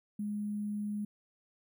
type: tone with sample-and-hold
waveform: sine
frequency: 207.7 Hz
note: G#3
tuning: in tune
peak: -33 dBFS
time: 0.19-1.05 s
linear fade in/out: 5 ms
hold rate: 11025 Hz
effects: none